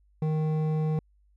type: tone with hard clipping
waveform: sine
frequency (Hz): 155.56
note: D#3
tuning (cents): 0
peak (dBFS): -26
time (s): 0.22-0.99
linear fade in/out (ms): 2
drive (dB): 10
effects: added 50 Hz sine -60 dBFS peak until 1.36 s